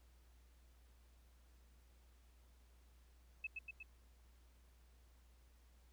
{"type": "tone with echo", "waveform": "sine", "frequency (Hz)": 2600, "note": "E7", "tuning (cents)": -24, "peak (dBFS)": -40, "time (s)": [3.44, 3.47], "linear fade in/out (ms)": 5, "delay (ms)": 120, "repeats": 3, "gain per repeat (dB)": -3, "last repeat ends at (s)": 3.83, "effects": ["added 60 Hz sine -64 dBFS peak until 5.92 s", "pink hiss -75 dBFS RMS until 5.92 s"]}